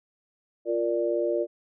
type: chord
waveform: sine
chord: Bb major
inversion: second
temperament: equal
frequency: 349.2 / 466.2 / 587.3 Hz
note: F4 / Bb4 / D5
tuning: 0 / 0 / 0 cents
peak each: -27 / -29 / -27 dBFS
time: 0.65-1.47 s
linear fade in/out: 50 ms
effects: none